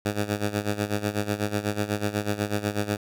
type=tone with tremolo; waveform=10% pulse; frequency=103.83 Hz; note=G#2; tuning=in tune; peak=-14 dBFS; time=0.05-2.97 s; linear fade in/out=5 ms; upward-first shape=sine; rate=8.1 Hz; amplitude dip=80%; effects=none